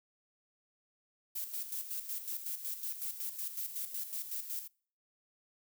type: noise with tremolo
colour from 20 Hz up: violet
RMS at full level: -38 dBFS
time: 1.35-4.68 s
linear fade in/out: 10 ms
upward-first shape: square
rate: 5.4 Hz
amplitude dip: 60%
effects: noise-tail reverb RT60 0.5 s tail -26 dB re dry